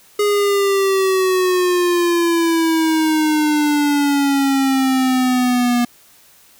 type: exponential sweep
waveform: square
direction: down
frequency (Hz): 415.3 to 240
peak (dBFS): -14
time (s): 0.19-5.85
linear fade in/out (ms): 5
effects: white hiss -49 dBFS RMS until 6.59 s